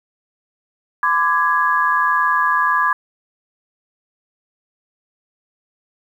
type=chord; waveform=sine; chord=G# diminished; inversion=first; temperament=equal with one note detuned; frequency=1013.2 / 1174.7 / 1661.2 Hz; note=B5 / D6 / G#6; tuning=+44 / 0 / 0 cents; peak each=-18 dBFS; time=1.03-2.93 s; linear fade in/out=2 ms; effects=8-bit